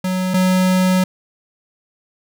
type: tone pair in turn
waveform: square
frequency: 185 / 185 Hz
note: F#3 / F#3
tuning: 0 / 0 cents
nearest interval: unison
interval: 0 cents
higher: neither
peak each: -18 / -13 dBFS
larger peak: second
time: 0.04-0.34 / 0.34-1.04 s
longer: second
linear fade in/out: 5 ms
effects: none